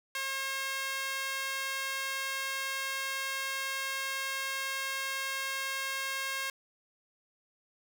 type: tone with high-pass filter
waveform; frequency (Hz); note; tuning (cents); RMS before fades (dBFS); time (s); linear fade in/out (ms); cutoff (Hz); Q
sawtooth; 538; C5; +48; -35; 0.15-6.5; 2; 1600; 1.3
effects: none